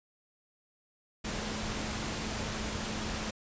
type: tone in noise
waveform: sine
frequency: 214.9 Hz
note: A3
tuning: 41 cents flat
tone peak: -41 dBFS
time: 1.24-3.31 s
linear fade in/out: 10 ms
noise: pink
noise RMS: -36 dBFS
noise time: 1.24-3.31 s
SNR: -8 dB
effects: resampled to 16000 Hz